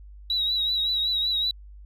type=tone with vibrato; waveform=triangle; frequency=3874 Hz; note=B7; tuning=34 cents flat; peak=-19 dBFS; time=0.3-1.51 s; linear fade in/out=2 ms; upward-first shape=triangle; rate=5.3 Hz; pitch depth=57 cents each way; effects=tanh soft clip ceiling -20 dBFS + added 50 Hz sine -42 dBFS peak until 1.85 s